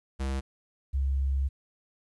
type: tone pair in turn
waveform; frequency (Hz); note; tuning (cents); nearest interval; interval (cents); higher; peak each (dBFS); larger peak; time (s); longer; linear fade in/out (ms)
square / sine; 67 / 67.82; C2 / C#2; +42 / -37; unison; 21; second; -29 / -24; second; 0.19-0.41 / 0.93-1.49; second; 20
effects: resampled to 24000 Hz + 11-bit